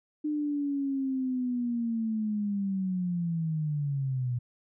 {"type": "linear sweep", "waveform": "sine", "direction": "down", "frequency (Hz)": [303.2, 120], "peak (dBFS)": -27, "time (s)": [0.24, 4.39], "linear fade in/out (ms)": 10, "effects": []}